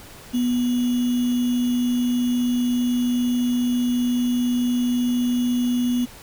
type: tone with sample-and-hold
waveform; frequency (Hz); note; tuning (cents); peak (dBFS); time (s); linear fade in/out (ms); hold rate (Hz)
sine; 245; B3; -14; -18; 0.33-6.06; 20; 3150
effects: pink hiss -43 dBFS RMS until 6.22 s